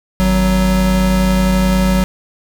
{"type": "tone pair together", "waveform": "square", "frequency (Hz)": [51.96, 186.6], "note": ["G#1", "F#3"], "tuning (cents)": [2, 15], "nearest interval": "octave + minor seventh", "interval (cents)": 2213, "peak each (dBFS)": [-16, -13], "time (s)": [0.2, 2.04], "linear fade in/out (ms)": 0, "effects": []}